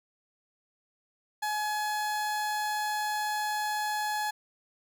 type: tone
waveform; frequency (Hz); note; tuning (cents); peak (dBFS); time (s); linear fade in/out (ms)
30% pulse; 846; G#5; +32; -26; 1.42-4.31; 10
effects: none